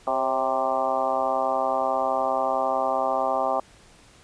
harmonic tone with a mistuned harmonic, 130.81 Hz, C3, in tune, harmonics 2 / 3 / 4 / 5 / 6 / 7 / 8 / 9, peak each -37 / -37 / -29 / -27 / -26 / -32 / -31 / -31 dBFS, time 0.07-3.6 s, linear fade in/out 2 ms, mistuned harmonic 4, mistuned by +51 cents, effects pink hiss -53 dBFS RMS until 4.23 s + resampled to 22050 Hz

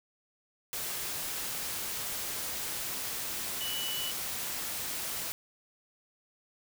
sine tone in noise, 2960 Hz, F#7, in tune, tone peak -35 dBFS, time 3.61-4.11 s, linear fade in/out 0 ms, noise white, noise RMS -36 dBFS, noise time 0.73-5.32 s, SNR -2 dB, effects none

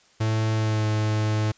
45% pulse tone with pitch glide, 110 to 107.67 Hz, A2 to A2, 0 to -37 cents, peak -21 dBFS, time 0.2-1.52 s, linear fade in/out 10 ms, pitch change -37 cents, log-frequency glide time 0.54-0.85 s, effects white hiss -58 dBFS RMS until 1.57 s + resampled to 16000 Hz

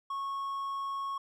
triangle tone, 1100 Hz, C#6, 14 cents flat, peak -31 dBFS, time 0.1-1.18 s, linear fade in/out 5 ms, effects none

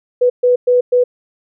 sine tone bursts at uneven times, 493.9 Hz, B4, in tune, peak -8 dBFS, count 4, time 0.21-0.3 / 0.43-0.56 / 0.67-0.81 / 0.92-1.04 s, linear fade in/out 10 ms, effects none

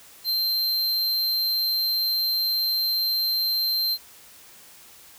square tone, 4141 Hz, C8, 19 cents flat, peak -22 dBFS, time 0.24-3.98 s, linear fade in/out 50 ms, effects white hiss -49 dBFS RMS until 5.18 s

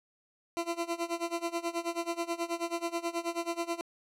20% pulse tone with tremolo, 339.1 Hz, E4, 49 cents sharp, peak -24 dBFS, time 0.57-3.81 s, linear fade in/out 0 ms, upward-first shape sine, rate 9.3 Hz, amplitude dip 90%, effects low-pass 12000 Hz 12 dB/octave

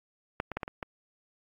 clicks, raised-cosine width 0.5 ms, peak -14 / -21 / -16 / -17 / -23 / -20 dBFS, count 6, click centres 0.401 / 0.517 / 0.57 / 0.632 / 0.679 / 0.828 s, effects AAC 48 kbps

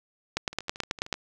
two click trains, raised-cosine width 0.2 ms, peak -9 / -24 dBFS, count 8 / 9, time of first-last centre 0.37-1.128 / 0.53-1.141 s, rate 9.24 / 13.1 Hz, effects none

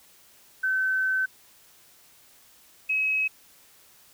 sine tone pair in turn, 1530 / 2557 Hz, G6 / D#7, -42 / +47 cents, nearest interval major sixth, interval 889 cents, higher second, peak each -22 dBFS, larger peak neither, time 0.63-1.26 / 2.89-3.28 s, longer first, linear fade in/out 10 ms, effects white hiss -56 dBFS RMS until 4.13 s

